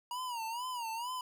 square tone with vibrato, 953 Hz, A#5, 38 cents sharp, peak -37 dBFS, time 0.11-1.21 s, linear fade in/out 2 ms, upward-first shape sine, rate 2.2 Hz, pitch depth 120 cents each way, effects none

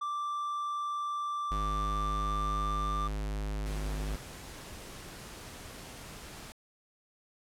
triangle tone with pitch glide, 1174.7 to 1184.2 Hz, D6 to D6, 0 to +14 cents, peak -30 dBFS, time 0.01-3.08 s, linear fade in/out 10 ms, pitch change +14 cents, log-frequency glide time 1.58-2.76 s
square tone, 51.4 Hz, G#1, 17 cents flat, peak -33 dBFS, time 1.51-4.16 s, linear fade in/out 5 ms
pink noise, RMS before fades -46 dBFS, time 3.66-6.52 s, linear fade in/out 0 ms
effects low-pass 12000 Hz 12 dB/octave

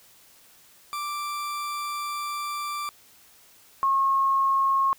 40% pulse / sine tone pair in turn, 1174.7 / 1084.6 Hz, D6 / C#6, 0 / -38 cents, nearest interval minor second, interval 138 cents, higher first, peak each -28 / -19 dBFS, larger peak second, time 0.93-2.89 / 3.83-4.93 s, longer first, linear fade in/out 0 ms, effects white hiss -55 dBFS RMS until 4.98 s

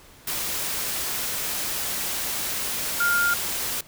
sine tone in noise, 1406 Hz, F6, 11 cents sharp, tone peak -19 dBFS, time 3-3.34 s, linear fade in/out 5 ms, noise white, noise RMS -28 dBFS, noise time 0.27-3.81 s, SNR +6 dB, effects pink hiss -50 dBFS RMS until 3.87 s

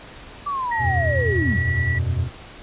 sine linear sweep, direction down, 1174.7 to 178.1 Hz, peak -22 dBFS, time 0.46-1.57 s, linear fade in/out 10 ms
sine tone with pitch glide, 1900 to 1944.4 Hz, A#6 to B6, +33 to -28 cents, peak -23 dBFS, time 0.71-1.99 s, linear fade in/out 10 ms, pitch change +39 cents, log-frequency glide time 0.94-1.77 s
triangle chord, E suspended second, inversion none, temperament equal with one note detuned, 82.65 / 92.5 / 123.47 Hz, E2 / F#2 / B2, +5 / 0 / 0 cents, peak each -22 dBFS, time 0.78-2.3 s, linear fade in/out 50 ms
effects pink hiss -41 dBFS RMS until 2.62 s + resampled to 8000 Hz

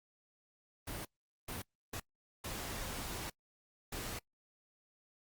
pink noise bursts at uneven times, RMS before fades -42 dBFS, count 5, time 0.87-1.05 / 1.48-1.62 / 1.93-2 / 2.44-3.3 / 3.92-4.19 s, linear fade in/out 5 ms, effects noise-tail reverb RT60 0.1 s tail -25 dB re dry + Opus 32 kbps

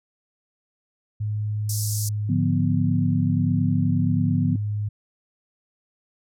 sine tone with pitch glide, 105.7 to 104.43 Hz, G#2 to G#2, +31 to +10 cents, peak -23 dBFS, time 1.2-4.89 s, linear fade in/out 10 ms, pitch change -21 cents, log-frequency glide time 1.92-2.32 s
pink band-pass noise, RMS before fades -31 dBFS, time 1.69-2.09 s, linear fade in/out 5 ms, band 5000 to 14000 Hz, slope 48 dB/octave
sine chord, B diminished, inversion first, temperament equal with one note detuned, 145.99 / 174.61 / 246.9 Hz, D3 / F3 / B3, -10 / 0 / 0 cents, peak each -24 dBFS, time 2.29-4.56 s, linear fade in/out 5 ms
effects none

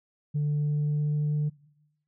sine tone with pitch glide, 147.6 to 149.32 Hz, D3 to D3, +9 to +29 cents, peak -22 dBFS, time 0.34-1.5 s, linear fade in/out 20 ms, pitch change +20 cents, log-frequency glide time 0.45-1.33 s, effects noise-tail reverb RT60 0.9 s tail -23 dB re dry + tanh soft clip ceiling -22 dBFS

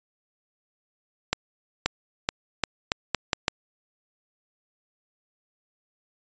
accelerating click train, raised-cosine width 0.2 ms, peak -4 dBFS, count 8, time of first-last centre 1.33-3.481 s, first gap 530 ms, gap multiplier 0.81, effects resampled to 16000 Hz

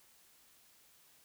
silence, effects white hiss -65 dBFS RMS until 1.24 s

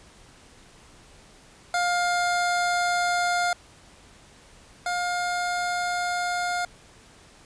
25% pulse tone pair in turn, 706 / 709.6 Hz, F5 / F5, +19 / +27 cents, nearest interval unison, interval 8 cents, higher second, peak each -18 / -21 dBFS, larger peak first, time 1.74-3.53 / 4.86-6.65 s, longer neither, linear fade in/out 2 ms, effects pink hiss -52 dBFS RMS until 7.45 s + resampled to 22050 Hz

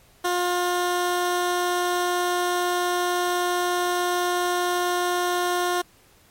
15% pulse tone, 355.6 Hz, F4, 31 cents sharp, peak -15 dBFS, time 0.24-5.82 s, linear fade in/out 10 ms, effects pink hiss -56 dBFS RMS until 6.3 s + MP3 64 kbps

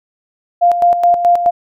sine tone with tremolo, 698.5 Hz, F5, in tune, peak -6 dBFS, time 0.61-1.51 s, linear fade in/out 20 ms, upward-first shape square, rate 4.7 Hz, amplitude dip 60%, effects none

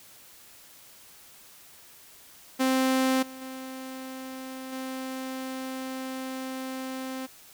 sawtooth tone with level steps, 261.6 Hz, C4, in tune, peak -18 / -37 / -33 / -29 dBFS, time 2.59-7.27 s, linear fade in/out 20 ms, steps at 3.22 / 3.41 / 4.72 s, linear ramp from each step 10 ms, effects white hiss -52 dBFS RMS until 7.53 s

